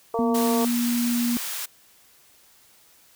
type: harmonic tone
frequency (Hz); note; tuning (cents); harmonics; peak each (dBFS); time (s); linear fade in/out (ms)
229.6; A#3; -26; 2 / 3 / 4 / 5; -25 / -29 / -31 / -33; 0.14-0.65; 2
type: tone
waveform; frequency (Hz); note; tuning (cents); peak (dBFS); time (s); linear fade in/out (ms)
sine; 239.1; A#3; +44; -21; 0.19-1.37; 0
type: high-pass noise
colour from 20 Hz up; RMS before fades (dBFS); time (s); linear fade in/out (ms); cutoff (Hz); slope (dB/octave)
white; -31; 0.34-1.66; 10; 840; 12
effects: white hiss -56 dBFS RMS until 3.15 s